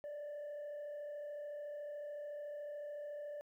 sine tone with frequency modulation, 587.3 Hz, D5, in tune, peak -40 dBFS, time 0.04-3.41 s, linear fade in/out 0 ms, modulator 33.8 Hz, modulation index 0.37, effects tanh soft clip ceiling -42 dBFS + 13-bit

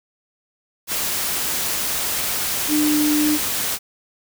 sine tone in noise, 300.3 Hz, D4, 39 cents sharp, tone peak -16 dBFS, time 2.68-3.39 s, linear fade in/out 50 ms, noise white, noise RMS -23 dBFS, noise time 0.87-3.79 s, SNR +4 dB, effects none

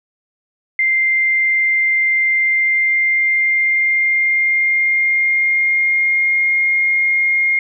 sine tone with pitch glide, 2093 to 2133 Hz, C7 to C7, 0 to +33 cents, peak -12 dBFS, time 0.79-7.59 s, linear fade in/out 2 ms, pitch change +33 cents, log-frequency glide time 2.34-6.51 s, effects none

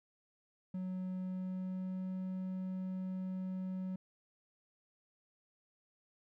triangle tone with pitch glide, 185 to 186.5 Hz, F#3 to F#3, 0 to +14 cents, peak -35 dBFS, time 0.74-3.96 s, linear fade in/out 5 ms, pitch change +14 cents, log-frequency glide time 1.18-2.12 s, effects none

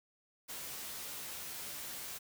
white noise with comb filter, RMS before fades -44 dBFS, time 0.48-2.19 s, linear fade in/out 20 ms, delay 14 ms, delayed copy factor +0.65, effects none

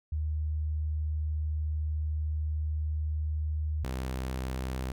sine / sawtooth tone pair in turn, 76.7 / 64.5 Hz, D#2 / C2, -24 / -24 cents, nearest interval minor third, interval 300 cents, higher first, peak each -28 dBFS, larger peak neither, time 0.12-3.84 / 3.84-4.92 s, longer first, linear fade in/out 5 ms, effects none

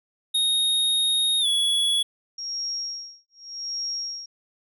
square tone with pitch glide, 3729 to 3380 Hz, A#7 to G#7, 0 to +30 cents, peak -20 dBFS, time 0.34-2.03 s, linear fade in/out 10 ms, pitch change -170 cents, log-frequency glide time 1.4-1.47 s
sine tone with tremolo, 5588 Hz, F8, in tune, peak -26 dBFS, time 2.38-4.26 s, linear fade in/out 5 ms, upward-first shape sine, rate 0.84 Hz, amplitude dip 100%
effects none

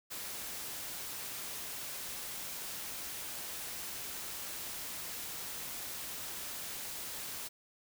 white noise, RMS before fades -42 dBFS, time 0.1-7.49 s, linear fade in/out 20 ms, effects none

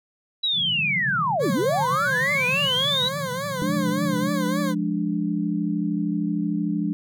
sine linear two-way sweep, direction down then up, 3951 to 158.2 to 3951 Hz, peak -20 dBFS, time 0.43-3.09 s, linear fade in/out 10 ms, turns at 1.52 s
white band-pass noise, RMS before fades -33 dBFS, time 0.53-4.33 s, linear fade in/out 50 ms, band 130 to 180 Hz, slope 48 dB/octave
20% pulse tone with vibrato, 536 Hz, C5, 42 cents sharp, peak -22 dBFS, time 1.39-4.75 s, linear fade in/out 50 ms, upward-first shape triangle, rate 3.5 Hz, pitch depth 160 cents each way
sine chord, D diminished, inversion first, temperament equal, 174.61 / 207.7 / 293.7 Hz, F3 / Ab3 / D4, 0 / 0 / 0 cents, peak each -26 dBFS, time 3.62-6.93 s, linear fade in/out 0 ms
effects none

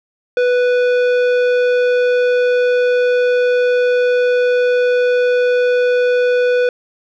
triangle tone with tanh clipping, 493.9 Hz, B4, in tune, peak -13 dBFS, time 0.37-6.69 s, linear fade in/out 2 ms, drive 17 dB, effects none

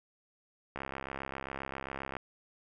click train, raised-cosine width 0.5 ms, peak -23 dBFS, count 96, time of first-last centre 0.76-2.167 s, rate 67.5 Hz, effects none

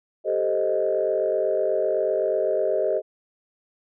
sine chord, A half-diminished seventh, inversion third, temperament equal, 392 / 440 / 523.3 / 622.3 Hz, G4 / A4 / C5 / Eb5, 0 / 0 / 0 / 0 cents, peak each -26 / -27 / -26 / -23 dBFS, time 0.24-3.02 s, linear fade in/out 50 ms, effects tanh soft clip ceiling -11 dBFS

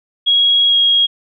sine tone with pitch glide, 3309 to 3282 Hz, G#7 to G#7, -7 to -21 cents, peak -9 dBFS, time 0.26-1.07 s, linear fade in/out 20 ms, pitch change -14 cents, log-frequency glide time 0.69-0.74 s, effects none

